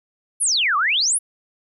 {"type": "exponential two-way sweep", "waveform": "sine", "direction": "down then up", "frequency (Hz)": [11390, 1100, 11390], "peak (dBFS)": -16, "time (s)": [0.4, 1.19], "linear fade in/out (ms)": 20, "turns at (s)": 0.77, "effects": []}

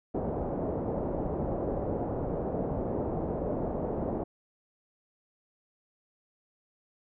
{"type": "low-pass noise", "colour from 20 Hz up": "white", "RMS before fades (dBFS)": -32, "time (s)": [0.14, 4.24], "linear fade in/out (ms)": 10, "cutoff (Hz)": 640, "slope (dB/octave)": 24, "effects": []}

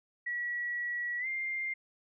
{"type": "tone with pitch glide", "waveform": "sine", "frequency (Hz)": [1930, 2105], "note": ["B6", "C7"], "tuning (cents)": [-40, 10], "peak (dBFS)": -32, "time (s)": [0.26, 1.74], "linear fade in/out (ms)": 10, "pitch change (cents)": 150, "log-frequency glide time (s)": [1.19, 1.27], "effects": []}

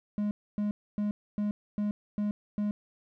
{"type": "tone bursts", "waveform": "triangle", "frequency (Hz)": 207.7, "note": "G#3", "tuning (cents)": 0, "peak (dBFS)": -25, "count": 7, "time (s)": [0.18, 2.71], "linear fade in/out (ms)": 0, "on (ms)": 130, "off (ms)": 270, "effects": []}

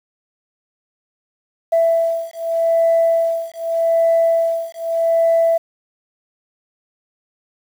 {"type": "beating tone pair", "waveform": "sine", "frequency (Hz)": [663, 663.83], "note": ["E5", "E5"], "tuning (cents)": [10, 12], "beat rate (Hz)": 0.83, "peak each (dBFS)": -16, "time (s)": [1.72, 5.58], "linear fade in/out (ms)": 10, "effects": ["tanh soft clip ceiling -7 dBFS", "7-bit"]}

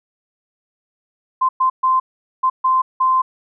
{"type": "tone bursts at uneven times", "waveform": "sine", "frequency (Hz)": 1039, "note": "C6", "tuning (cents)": -12, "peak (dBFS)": -12, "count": 6, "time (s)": [[1.41, 1.49], [1.6, 1.7], [1.83, 2], [2.43, 2.5], [2.64, 2.82], [3, 3.22]], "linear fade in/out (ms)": 10, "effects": []}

